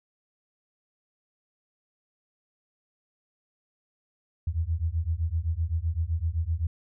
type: beating tone pair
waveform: sine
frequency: 78.6 / 86.4 Hz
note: D#2 / F2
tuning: +18 / -18 cents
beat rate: 7.8 Hz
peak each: -28 dBFS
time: 4.47-6.67 s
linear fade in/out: 5 ms
effects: none